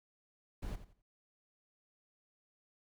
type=noise with echo; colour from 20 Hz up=brown; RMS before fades=-40 dBFS; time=0.62-0.76 s; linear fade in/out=10 ms; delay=87 ms; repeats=3; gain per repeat=-12 dB; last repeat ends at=1.021 s; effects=none